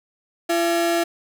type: ring-modulated tone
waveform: 45% pulse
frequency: 509 Hz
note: C5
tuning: 48 cents flat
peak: -15 dBFS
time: 0.49-1.04 s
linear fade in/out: 10 ms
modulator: 169 Hz
effects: none